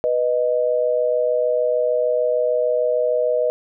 sine tone pair together, 492.4 / 619 Hz, B4 / D#5, -5 / -9 cents, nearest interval major third, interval 396 cents, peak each -19 dBFS, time 0.04-3.5 s, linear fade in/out 0 ms, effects none

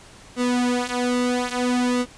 sawtooth tone with flanger, 246.9 Hz, B3, in tune, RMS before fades -22 dBFS, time 0.36-2.06 s, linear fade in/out 50 ms, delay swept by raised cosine 1.2 to 5.3 ms, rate 0.6 Hz, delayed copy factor -0.8, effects pink hiss -46 dBFS RMS until 2.17 s + resampled to 22050 Hz

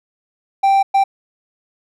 triangle tone bursts at uneven times, 784 Hz, G5, in tune, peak -8 dBFS, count 2, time 0.63-0.83 / 0.94-1.04 s, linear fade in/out 10 ms, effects none

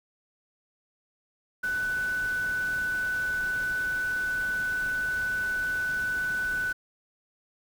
sine tone in noise, 1495 Hz, F#6, 17 cents sharp, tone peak -26 dBFS, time 1.63-6.73 s, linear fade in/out 10 ms, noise pink, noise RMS -43 dBFS, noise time 1.63-6.73 s, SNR +14 dB, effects none

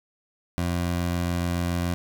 20% pulse tone, 87.1 Hz, F2, 4 cents flat, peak -19 dBFS, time 0.58-1.94 s, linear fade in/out 0 ms, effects 8-bit

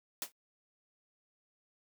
white noise with exponential decay, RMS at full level -33 dBFS, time 0.22-0.32 s, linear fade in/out 1 ms, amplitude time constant 20 ms, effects noise-tail reverb RT60 0.1 s tail -26 dB re dry + high-pass 200 Hz 12 dB/octave

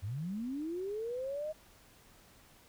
sine linear sweep, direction up, 87.31 to 631 Hz, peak -35 dBFS, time 0.02-1.53 s, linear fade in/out 20 ms, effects pink hiss -61 dBFS RMS until 2.68 s

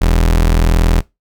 35% pulse tone, 41.2 Hz, E1, in tune, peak -7 dBFS, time 0.01-1.01 s, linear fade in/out 10 ms, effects noise-tail reverb RT60 0.2 s tail -21 dB re dry

